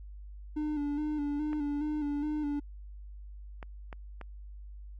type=tone with vibrato; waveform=triangle; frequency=295.9 Hz; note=D4; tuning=13 cents sharp; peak=-28 dBFS; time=0.56-2.6 s; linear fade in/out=10 ms; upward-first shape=square; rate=2.4 Hz; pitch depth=39 cents each way
type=clicks; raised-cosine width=0.5 ms; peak=-28 dBFS; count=4; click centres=1.531 / 3.628 / 3.928 / 4.213 s
effects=added 50 Hz sine -43 dBFS peak until 4.99 s